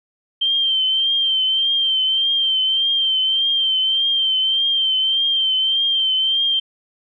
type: tone with vibrato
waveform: sine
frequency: 3136 Hz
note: G7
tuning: in tune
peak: -15 dBFS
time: 0.41-6.6 s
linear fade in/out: 10 ms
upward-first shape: triangle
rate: 1.7 Hz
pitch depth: 50 cents each way
effects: none

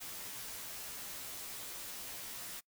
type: noise with comb filter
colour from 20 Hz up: white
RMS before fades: -45 dBFS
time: 0-2.61 s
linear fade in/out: 20 ms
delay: 13 ms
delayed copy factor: -0.95
effects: noise-tail reverb RT60 0.1 s tail -24 dB re dry

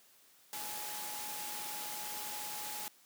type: tone in noise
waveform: sine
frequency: 842 Hz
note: G#5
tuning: 24 cents sharp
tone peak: -47 dBFS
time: 0.53-2.88 s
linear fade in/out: 0 ms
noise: white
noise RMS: -42 dBFS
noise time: 0.53-2.88 s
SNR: -8 dB
effects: white hiss -64 dBFS RMS until 3.05 s + high-pass 150 Hz 12 dB/octave

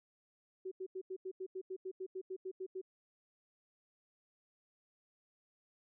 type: tone bursts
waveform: sine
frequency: 375.8 Hz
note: F#4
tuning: 27 cents sharp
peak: -39 dBFS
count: 15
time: 0.65-2.815 s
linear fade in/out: 10 ms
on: 65 ms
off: 85 ms
effects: none

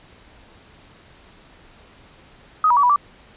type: tone with pitch steps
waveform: sine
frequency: 1256 / 966 / 1140 / 981 / 1163 Hz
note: D#6 / B5 / C#6 / B5 / D6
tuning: +16 / -39 / +48 / -12 / -17 cents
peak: -12 dBFS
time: 2.64-2.96 s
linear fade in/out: 2 ms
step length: 64 ms
effects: pink hiss -49 dBFS RMS until 3.36 s + resampled to 8000 Hz

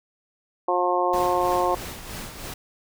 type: harmonic tone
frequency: 178.7 Hz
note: F3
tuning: 40 cents sharp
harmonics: 2 / 3 / 4 / 5 / 6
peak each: -26 / -26 / -25 / -26 / -26 dBFS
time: 0.68-1.75 s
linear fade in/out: 5 ms
type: noise with tremolo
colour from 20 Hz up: pink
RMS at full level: -34 dBFS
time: 1.13-2.54 s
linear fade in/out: 5 ms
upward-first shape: sine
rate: 3.1 Hz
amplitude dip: 50%
effects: none

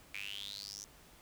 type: tone with high-pass filter sweep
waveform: sawtooth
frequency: 100.8 Hz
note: G2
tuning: 49 cents sharp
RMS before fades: -45 dBFS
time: 0.14-0.84 s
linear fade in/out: 0 ms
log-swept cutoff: 2300 to 6100 Hz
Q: 9.1
effects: pink hiss -60 dBFS RMS until 1.21 s

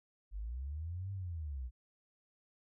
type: linear two-way sweep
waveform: sine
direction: up then down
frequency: 46.25 to 99.4 to 58 Hz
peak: -38 dBFS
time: 0.31-1.71 s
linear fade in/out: 50 ms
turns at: 1.12 s
effects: none

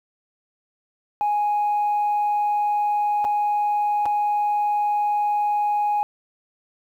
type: tone with dropouts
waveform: sine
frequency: 830.6 Hz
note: G#5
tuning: in tune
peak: -17 dBFS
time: 1.21-6.03 s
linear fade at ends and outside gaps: 0 ms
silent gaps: 3.244-3.25 / 4.056-4.061 s
effects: tanh soft clip ceiling -16 dBFS + 9-bit

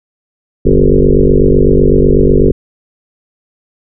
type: tone with frequency modulation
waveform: sine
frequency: 201.5 Hz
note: G3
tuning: 48 cents sharp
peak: -4 dBFS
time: 0.65-2.52 s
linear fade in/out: 10 ms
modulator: 48 Hz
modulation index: 5.3
effects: none

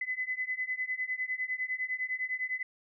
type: beating tone pair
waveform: sine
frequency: 2012 / 2021.9 Hz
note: B6 / B6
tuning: +32 / +40 cents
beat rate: 9.9 Hz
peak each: -35 / -34 dBFS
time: 0.01-2.63 s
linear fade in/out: 5 ms
effects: none

